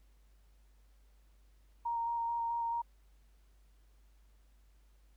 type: tone with vibrato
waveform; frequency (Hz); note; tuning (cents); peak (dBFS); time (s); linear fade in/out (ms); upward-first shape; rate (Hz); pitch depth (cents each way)
sine; 932.3; A#5; 0; -32; 1.85-2.82; 10; square; 4.6; 10
effects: added 50 Hz sine -61 dBFS peak until 5.16 s + pink hiss -75 dBFS RMS until 5.16 s